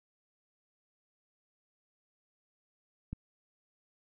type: click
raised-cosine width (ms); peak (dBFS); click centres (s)
5; -25; 3.13
effects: none